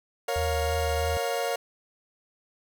40% pulse chord, Bb minor, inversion none, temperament equal with one note detuned, 466.2 / 554.4 / 706.6 Hz, Bb4 / Db5 / F5, 0 / 0 / +20 cents, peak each -30 dBFS, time 0.28-1.56 s, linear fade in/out 5 ms
sine tone with vibrato, 77.78 Hz, D#2, in tune, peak -28 dBFS, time 0.36-1.17 s, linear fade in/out 0 ms, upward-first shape sine, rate 3.1 Hz, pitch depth 53 cents each way
effects none

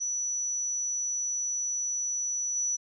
sine tone with level steps, 5920 Hz, F#8, in tune, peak -28 / -26 dBFS, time 0-2.77 s, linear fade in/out 20 ms, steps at 2.55 s, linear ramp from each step 20 ms, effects none

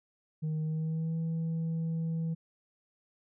sine tone with pitch glide, 155.9 to 163.37 Hz, D#3 to E3, +4 to -15 cents, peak -27 dBFS, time 0.42-2.35 s, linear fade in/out 20 ms, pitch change +81 cents, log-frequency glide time 0.62-1.16 s, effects tanh soft clip ceiling -29 dBFS

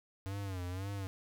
square tone with vibrato, 94.6 Hz, F#2, 39 cents sharp, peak -38 dBFS, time 0.26-1.07 s, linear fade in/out 0 ms, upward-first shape sine, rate 1.9 Hz, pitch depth 110 cents each way, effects none

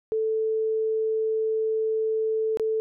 sine tone with dropouts, 440 Hz, A4, in tune, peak -22 dBFS, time 0.12-2.8 s, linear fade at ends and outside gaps 0 ms, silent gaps 2.572-2.597 s, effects none

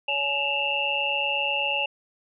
sine tone cluster, 564 / 847 / 2683 / 2831 Hz, C#5 / G#5 / E7 / F7, +30 / +34 / +30 / +23 cents, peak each -32 / -31 / -26 / -28 dBFS, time 0.08-1.86 s, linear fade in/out 5 ms, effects none

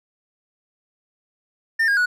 triangle tone with pitch steps, 1805 / 1626.8 / 1466.1 Hz, A6 / G#6 / F#6, +44 / -36 / -16 cents, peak -14 dBFS, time 1.79-2.06 s, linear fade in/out 10 ms, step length 90 ms, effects none

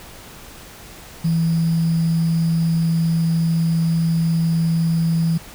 sine tone with sample-and-hold, 164.81 Hz, E3, in tune, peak -15 dBFS, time 1.24-5.38 s, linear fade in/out 10 ms, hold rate 4900 Hz, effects pink hiss -40 dBFS RMS until 5.54 s

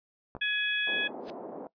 clicks, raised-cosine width 1 ms, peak -26 dBFS, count 2, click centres 0.351 / 0.366 s
harmonic tone, 841 Hz, G#5, 22 cents sharp, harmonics 2 / 3 / 4, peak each -29 / -31 / -32 dBFS, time 0.41-1.08 s, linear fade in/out 10 ms
pink band-pass noise, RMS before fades -41 dBFS, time 0.87-1.67 s, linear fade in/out 2 ms, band 260 to 790 Hz, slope 24 dB/octave
white noise with exponential growth, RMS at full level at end -39 dBFS, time 1.2-1.3 s, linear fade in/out 0 ms, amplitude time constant 20 ms
effects noise-tail reverb RT60 0.1 s tail -19 dB re dry + resampled to 11025 Hz

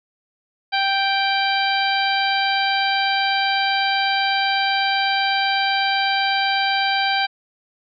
harmonic tone, 784 Hz, G5, in tune, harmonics 1 / 2 / 3 / 4 / 5 / 6, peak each -20 / -23 / -25 / -26 / -27 / -28 dBFS, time 0.72-7.27 s, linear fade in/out 20 ms, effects MP3 96 kbps

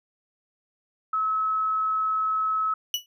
sine tone, 1291 Hz, E6, 37 cents flat, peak -22 dBFS, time 1.13-2.74 s, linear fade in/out 5 ms
35% pulse tone with exponential decay, 2947 Hz, F#7, 8 cents flat, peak -18 dBFS, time 2.94-3.06 s, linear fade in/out 1 ms, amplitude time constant 24 ms
effects none

